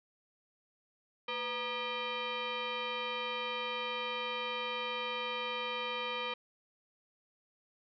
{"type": "tone with frequency modulation", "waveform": "sine", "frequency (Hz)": 948, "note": "A#5", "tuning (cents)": 29, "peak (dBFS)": -34, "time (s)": [1.28, 6.34], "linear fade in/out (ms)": 5, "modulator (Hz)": 723, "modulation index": 3.6, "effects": []}